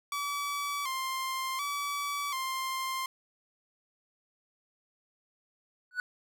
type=tone with vibrato; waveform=sawtooth; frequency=1098 Hz; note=C#6; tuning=17 cents flat; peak=-28 dBFS; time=0.12-3.06 s; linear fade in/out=2 ms; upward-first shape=square; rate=0.68 Hz; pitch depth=74 cents each way
type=tone with exponential growth; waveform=triangle; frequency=1480 Hz; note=F#6; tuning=in tune; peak=-23 dBFS; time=5.91-6 s; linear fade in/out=1 ms; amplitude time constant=19 ms
effects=none